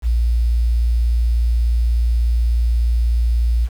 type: tone with quantisation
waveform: sine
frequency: 58.27 Hz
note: A#1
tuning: in tune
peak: -13 dBFS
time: 0.02-3.69 s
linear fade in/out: 50 ms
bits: 7
effects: none